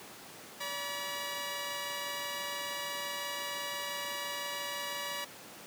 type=tone pair together; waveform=10% pulse; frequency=574 / 965.3 Hz; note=D5 / B5; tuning=-40 / -40 cents; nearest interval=major sixth; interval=900 cents; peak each=-31 / -30 dBFS; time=0.6-5.25 s; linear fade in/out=10 ms; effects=pink hiss -49 dBFS RMS until 5.66 s + high-pass 200 Hz 12 dB/octave